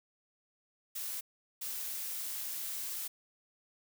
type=noise bursts at uneven times; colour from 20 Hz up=blue; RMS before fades=-39 dBFS; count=2; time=0.95-1.21 / 1.61-3.08 s; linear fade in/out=10 ms; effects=none